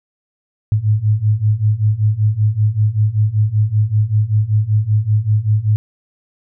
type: beating tone pair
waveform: sine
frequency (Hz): 104 / 109.2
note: G#2 / A2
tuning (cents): +3 / -13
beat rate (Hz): 5.2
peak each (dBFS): -16 / -14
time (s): 0.72-5.76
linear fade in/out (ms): 0
effects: none